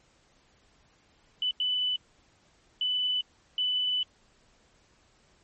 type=tone bursts at uneven times; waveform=sine; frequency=2992 Hz; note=F#7; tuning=19 cents sharp; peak=-25 dBFS; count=4; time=1.42-1.51 / 1.6-1.96 / 2.81-3.21 / 3.58-4.03 s; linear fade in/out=2 ms; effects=pink hiss -64 dBFS RMS until 5.43 s + MP3 32 kbps